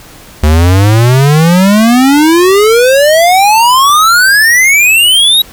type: exponential sweep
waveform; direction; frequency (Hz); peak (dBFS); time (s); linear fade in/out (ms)
square; up; 73.42 to 3871; -4; 0.43-5.42; 5
effects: pink hiss -34 dBFS RMS until 5.52 s